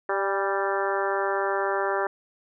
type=harmonic tone with a mistuned harmonic; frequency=196 Hz; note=G3; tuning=in tune; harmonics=2 / 3 / 4 / 5 / 6 / 7 / 8 / 9; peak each=-28 / -30 / -31 / -32 / -33 / -33 / -34 / -35 dBFS; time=0.09-2.07 s; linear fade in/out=2 ms; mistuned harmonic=4; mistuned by=+28 cents; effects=none